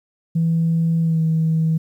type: tone with pitch glide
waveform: sine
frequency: 164.81 to 160.67 Hz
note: E3 to E3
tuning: 0 to -44 cents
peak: -14 dBFS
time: 0.35-1.78 s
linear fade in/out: 10 ms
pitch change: -44 cents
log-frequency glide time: 1.01-1.21 s
effects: tanh soft clip ceiling -11 dBFS + 9-bit